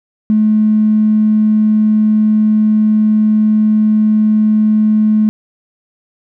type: tone with tanh clipping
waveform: triangle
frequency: 214.8 Hz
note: A3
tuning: 41 cents flat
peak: -7 dBFS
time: 0.3-5.29 s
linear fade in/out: 0 ms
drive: 2 dB
effects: none